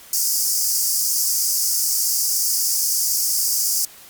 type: high-pass noise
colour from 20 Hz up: pink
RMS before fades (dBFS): -20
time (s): 0.13-3.85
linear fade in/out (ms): 2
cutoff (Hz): 4800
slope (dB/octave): 96
effects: white hiss -44 dBFS RMS until 4.09 s + Opus 48 kbps